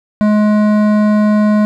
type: tone with hard clipping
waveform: sine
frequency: 210.9 Hz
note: G#3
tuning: 27 cents sharp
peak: -10 dBFS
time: 0.21-1.65 s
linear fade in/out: 0 ms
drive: 13 dB
effects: none